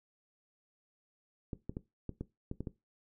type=clicks; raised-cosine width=3 ms; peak=-25 dBFS; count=8; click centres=1.532 / 1.695 / 1.769 / 2.093 / 2.21 / 2.514 / 2.606 / 2.672 s; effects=noise-tail reverb RT60 0.2 s tail -17 dB re dry